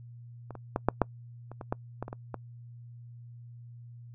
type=clicks; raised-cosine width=1 ms; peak=-27 / -28 / -14 / -8 / -8 / -30 / -25 / -15 / -20 / -25 / -24 / -21 dBFS; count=12; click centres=0.507 / 0.553 / 0.761 / 0.886 / 1.017 / 1.516 / 1.612 / 1.725 / 2.026 / 2.081 / 2.129 / 2.343 s; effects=noise-tail reverb RT60 0.1 s tail -26 dB re dry + added 119 Hz sine -45 dBFS peak until 4.14 s